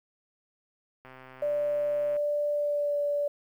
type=click train; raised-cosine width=0.5 ms; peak=-33 dBFS; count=146; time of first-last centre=1.05-2.165 s; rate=130 Hz
type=tone with pitch glide; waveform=sine; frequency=587.3 to 579.5 Hz; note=D5 to D5; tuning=0 to -23 cents; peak=-25 dBFS; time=1.42-3.28 s; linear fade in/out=5 ms; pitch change=-23 cents; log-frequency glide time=2.52-2.99 s
effects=10-bit